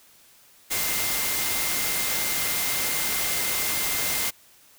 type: tone in noise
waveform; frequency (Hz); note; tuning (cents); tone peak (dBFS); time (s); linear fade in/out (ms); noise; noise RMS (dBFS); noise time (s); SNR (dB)
sine; 2093; C7; 0; -34; 0.7-4.31; 20; white; -26; 0.7-4.31; -11
effects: white hiss -55 dBFS RMS until 4.78 s